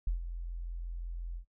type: tone with ADSR envelope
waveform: sine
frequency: 42.79 Hz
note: F1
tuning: 35 cents flat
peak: -26 dBFS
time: 0.07-1.45 s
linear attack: 4 ms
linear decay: 120 ms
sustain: -10 dB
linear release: 91 ms
effects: noise-tail reverb RT60 0.1 s tail -24 dB re dry